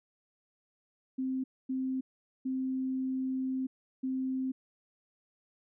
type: tone bursts at uneven times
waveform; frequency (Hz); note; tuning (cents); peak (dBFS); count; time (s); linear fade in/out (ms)
sine; 261.3; C4; -2; -30; 4; 1.18-1.44 / 1.69-2.01 / 2.45-3.67 / 4.03-4.52; 10
effects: none